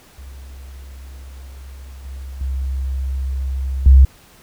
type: tone with level steps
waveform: sine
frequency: 66.4 Hz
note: C2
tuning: 26 cents sharp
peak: -33 / -28 / -19 / -4 dBFS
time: 0.18-4.05 s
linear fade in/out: 5 ms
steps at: 2.05 / 2.41 / 3.86 s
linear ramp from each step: 2 ms
effects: pink hiss -48 dBFS RMS until 4.42 s